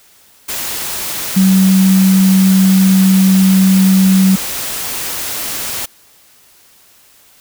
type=tone in noise; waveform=sine; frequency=190 Hz; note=F#3; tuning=46 cents sharp; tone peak=-6 dBFS; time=1.36-4.36 s; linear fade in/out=10 ms; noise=white; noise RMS=-21 dBFS; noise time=0.48-5.86 s; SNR=+12 dB; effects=white hiss -47 dBFS RMS until 7.4 s